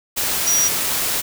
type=tone in noise; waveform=sine; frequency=5770 Hz; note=F#8; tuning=44 cents flat; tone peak=-15 dBFS; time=0.46-0.69 s; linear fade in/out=20 ms; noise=white; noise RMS=-21 dBFS; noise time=0.16-1.22 s; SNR=+3 dB; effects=none